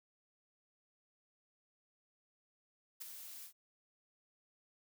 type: noise with ADSR envelope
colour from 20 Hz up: blue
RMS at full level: -43 dBFS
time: 3-3.53 s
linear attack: 18 ms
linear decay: 11 ms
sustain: -7 dB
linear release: 92 ms
effects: none